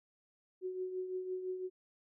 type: tone with tremolo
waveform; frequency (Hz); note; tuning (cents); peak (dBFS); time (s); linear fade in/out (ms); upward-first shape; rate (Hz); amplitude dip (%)
sine; 370; F#4; 0; -34; 0.61-1.7; 50; triangle; 5.9; 60
effects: none